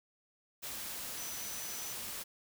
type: tone in noise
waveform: sine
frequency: 5990 Hz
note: F#8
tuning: 20 cents sharp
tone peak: -45 dBFS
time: 1.17-1.94 s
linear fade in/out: 20 ms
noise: white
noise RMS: -42 dBFS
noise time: 0.62-2.24 s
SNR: -6 dB
effects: none